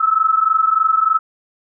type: tone pair together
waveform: sine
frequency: 1291.7 / 1315 Hz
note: E6 / E6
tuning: -36 / -5 cents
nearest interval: unison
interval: 31 cents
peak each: -15 dBFS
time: 0-1.19 s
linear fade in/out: 10 ms
effects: none